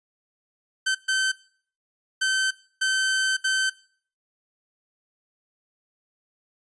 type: tone bursts at uneven times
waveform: sawtooth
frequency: 1541 Hz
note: G6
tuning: 30 cents flat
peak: -17 dBFS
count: 5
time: 0.86-0.95 / 1.08-1.32 / 2.21-2.51 / 2.81-3.37 / 3.44-3.7 s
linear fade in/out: 10 ms
effects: noise-tail reverb RT60 0.5 s tail -21 dB re dry + resampled to 22050 Hz